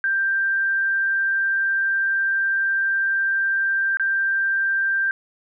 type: tone with dropouts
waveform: sine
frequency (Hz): 1578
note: G6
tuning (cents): +11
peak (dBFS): -18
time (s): 0.04-5.11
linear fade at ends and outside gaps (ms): 1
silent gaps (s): 3.971-3.997
effects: none